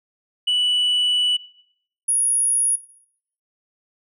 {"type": "tone pair in turn", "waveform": "sine", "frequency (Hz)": [2960, 10412], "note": ["F#7", "E9"], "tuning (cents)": [0, -22], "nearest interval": "octave + minor seventh", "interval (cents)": 2178, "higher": "second", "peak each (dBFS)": -14, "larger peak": "neither", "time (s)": [[0.47, 1.37], [2.08, 2.76]], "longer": "first", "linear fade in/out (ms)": 10, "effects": ["noise-tail reverb RT60 0.7 s tail -21 dB re dry", "tanh soft clip ceiling -15 dBFS"]}